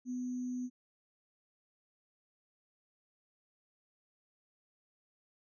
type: tone with sample-and-hold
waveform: sine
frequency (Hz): 250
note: B3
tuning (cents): +21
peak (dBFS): -35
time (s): 0.05-0.7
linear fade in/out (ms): 50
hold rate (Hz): 6300
effects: resampled to 22050 Hz